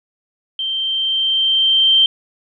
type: tone with level ramp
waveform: sine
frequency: 3136 Hz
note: G7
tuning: in tune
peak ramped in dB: -19 to -8 dBFS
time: 0.59-2.06 s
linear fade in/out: 2 ms
effects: none